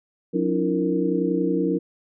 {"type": "tone cluster", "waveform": "sine", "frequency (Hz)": [181.6, 279.5, 311, 341.4, 463.4], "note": ["F#3", "C#4", "D#4", "F4", "A#4"], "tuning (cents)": [-32, 14, -1, -39, -10], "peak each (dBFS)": -26, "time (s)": [0.33, 1.79], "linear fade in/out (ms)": 20, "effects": []}